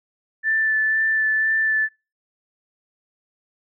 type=tone with vibrato; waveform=sine; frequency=1760 Hz; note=A6; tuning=in tune; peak=-17 dBFS; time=0.43-1.89 s; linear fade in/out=50 ms; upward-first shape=sine; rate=2 Hz; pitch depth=12 cents each way; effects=noise-tail reverb RT60 0.3 s tail -25 dB re dry

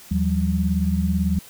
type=tone cluster; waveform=sine; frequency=79.1 / 174.6 / 192.7 Hz; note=D#2 / F3 / G3; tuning=+29 / 0 / -29 cents; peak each=-22 / -24 / -22 dBFS; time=0.11-1.39 s; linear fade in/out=5 ms; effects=white hiss -45 dBFS RMS until 1.49 s

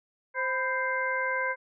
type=harmonic tone with a mistuned harmonic; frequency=523.3 Hz; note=C5; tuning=in tune; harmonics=1 / 2 / 3 / 4; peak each=-33 / -32 / -30 / -33 dBFS; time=0.34-1.56 s; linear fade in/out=50 ms; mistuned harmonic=2; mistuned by=-78 cents; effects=none

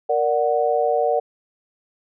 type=chord; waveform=sine; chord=Bb augmented; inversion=none; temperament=equal; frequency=466.2 / 587.3 / 740 Hz; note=Bb4 / D5 / F#5; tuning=0 / 0 / 0 cents; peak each=-21 dBFS; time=0.09-1.2 s; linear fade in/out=10 ms; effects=none

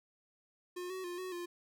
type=tone with pitch steps; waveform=square; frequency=358.1 / 374.8 / 352.5 / 370.6 / 349.7 Hz; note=F4 / F#4 / F4 / F#4 / F4; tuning=+43 / +22 / +16 / +3 / +2 cents; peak=-40 dBFS; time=0.76-1.46 s; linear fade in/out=10 ms; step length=140 ms; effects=none

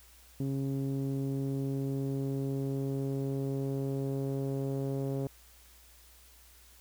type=tone with low-pass filter sweep; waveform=sawtooth; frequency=136.3 Hz; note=C#3; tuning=29 cents flat; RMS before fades=-33 dBFS; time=0.4-5.27 s; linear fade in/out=2 ms; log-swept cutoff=320 to 490 Hz; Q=2; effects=added 60 Hz sine -59 dBFS peak until 6.8 s + white hiss -59 dBFS RMS until 6.8 s

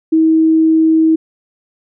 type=tone; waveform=sine; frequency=320.1 Hz; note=D#4; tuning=49 cents sharp; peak=-7 dBFS; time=0.12-1.16 s; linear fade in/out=10 ms; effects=none

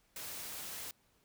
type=noise; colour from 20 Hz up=white; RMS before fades=-44 dBFS; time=0.16-0.91 s; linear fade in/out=2 ms; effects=pink hiss -72 dBFS RMS until 1.24 s

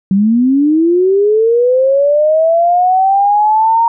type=linear sweep; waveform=sine; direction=up; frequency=187.1 to 932.3 Hz; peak=-7 dBFS; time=0.11-3.88 s; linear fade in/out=2 ms; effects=none

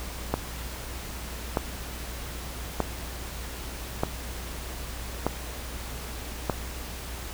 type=click train; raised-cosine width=1 ms; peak=-9 dBFS; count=6; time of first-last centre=0.34-6.498 s; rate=0.812 Hz; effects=added 60 Hz sine -37 dBFS peak until 7.33 s + pink hiss -39 dBFS RMS until 7.33 s

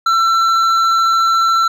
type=tone with hard clipping; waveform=triangle; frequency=1343 Hz; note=E6; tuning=32 cents sharp; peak=-12 dBFS; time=0.06-1.68 s; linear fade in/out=5 ms; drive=11 dB; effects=none

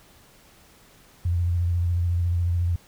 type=tone with vibrato; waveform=sine; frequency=86.9 Hz; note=F2; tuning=8 cents flat; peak=-20 dBFS; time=1.25-2.76 s; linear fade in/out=5 ms; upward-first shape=sine; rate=14 Hz; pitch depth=35 cents each way; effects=pink hiss -54 dBFS RMS until 2.87 s

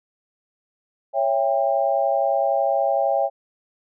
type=chord; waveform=sine; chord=C# diminished; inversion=none; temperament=just; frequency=554.4 / 665.2 / 798.3 Hz; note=C#5 / E5 / G5; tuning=0 / +16 / +31 cents; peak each=-22 dBFS; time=1.13-3.3 s; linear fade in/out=50 ms; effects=none

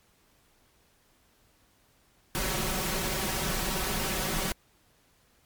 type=noise with comb filter; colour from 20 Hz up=pink; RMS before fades=-30 dBFS; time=2.35-4.52 s; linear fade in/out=0 ms; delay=5.3 ms; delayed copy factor=+0.7; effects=pink hiss -65 dBFS RMS until 5.45 s + MP3 96 kbps

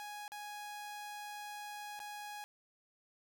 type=tone with dropouts; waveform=sawtooth; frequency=830.6 Hz; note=G#5; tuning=in tune; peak=-40 dBFS; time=0-2.44 s; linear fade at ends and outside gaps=0 ms; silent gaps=0.279-0.319 / 1.992-2.001 s; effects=none

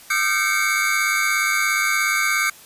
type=tone cluster; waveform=square; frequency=1215 / 1352 / 1551 / 2174 / 2271 Hz; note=D#6 / E6 / G6 / C#7 / C#7; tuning=-42 / +43 / -19 / -34 / +41 cents; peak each=-27 / -30 / -23 / -24 / -25 dBFS; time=0.1-2.5 s; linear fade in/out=5 ms; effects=white hiss -45 dBFS RMS until 2.65 s + resampled to 32000 Hz

